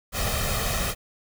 pink noise with comb filter, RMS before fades -26 dBFS, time 0.12-0.95 s, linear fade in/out 50 ms, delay 1.6 ms, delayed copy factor +0.7, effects none

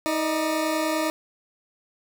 20% pulse tone pair together, 315.9 / 601.9 Hz, D#4 / D5, +26 / +42 cents, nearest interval major seventh, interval 1116 cents, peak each -19 / -24 dBFS, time 0.06-1.1 s, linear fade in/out 0 ms, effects none

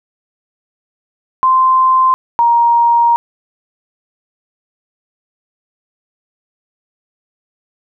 sine tone pair in turn, 1040 / 939.9 Hz, C6 / A#5, -11 / +14 cents, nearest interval major second, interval 175 cents, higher first, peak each -7 dBFS, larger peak neither, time 1.43-2.14 / 2.39-3.16 s, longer second, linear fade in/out 0 ms, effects none

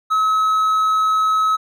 triangle tone, 1285 Hz, E6, 45 cents flat, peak -12 dBFS, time 0.1-1.57 s, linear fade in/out 20 ms, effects none

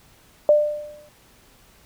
sine tone with exponential decay, 596 Hz, D5, 25 cents sharp, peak -9 dBFS, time 0.49-1.09 s, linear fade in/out 1 ms, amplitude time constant 130 ms, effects pink hiss -54 dBFS RMS until 1.85 s

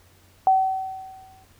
sine tone with exponential decay, 761 Hz, F#5, 48 cents sharp, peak -12 dBFS, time 0.47-1.44 s, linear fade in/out 1 ms, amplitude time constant 210 ms, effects added 91 Hz sine -57 dBFS peak until 1.59 s + pink hiss -57 dBFS RMS until 1.59 s

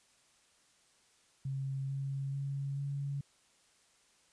sine tone with pitch steps, 135.5 / 137.15 / 138.83 / 140.52 Hz, C#3 / C#3 / C#3 / C#3, -39 / -18 / +3 / +24 cents, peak -34 dBFS, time 1.45-3.21 s, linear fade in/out 5 ms, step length 440 ms, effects white hiss -68 dBFS RMS until 4.32 s + resampled to 22050 Hz

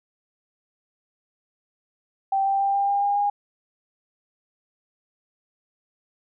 sine tone with pitch steps, 780 / 785.9 / 791.8 / 797.8 / 803.8 / 809.8 / 815.9 Hz, G5 / G5 / G5 / G5 / G5 / G#5 / G#5, -9 / +4 / +17 / +30 / +43 / -44 / -31 cents, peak -19 dBFS, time 2.32-3.3 s, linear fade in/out 5 ms, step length 140 ms, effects none

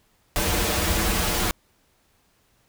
pink noise with comb filter, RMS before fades -23 dBFS, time 0.36-1.51 s, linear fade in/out 0 ms, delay 7.5 ms, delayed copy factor -0.9, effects pink hiss -64 dBFS RMS until 2.68 s

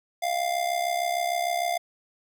square tone with amplitude modulation, 698.5 Hz, F5, in tune, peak -22 dBFS, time 0.22-1.78 s, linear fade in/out 10 ms, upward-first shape sine, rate 66.6 Hz, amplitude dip 70%, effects none

